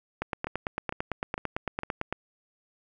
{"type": "two click trains", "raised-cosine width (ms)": 0.5, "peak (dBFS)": [-14, -18], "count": [18, 4], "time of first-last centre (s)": [[0.22, 2.126], [0.47, 1.834]], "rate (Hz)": [8.92, 2.2], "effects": []}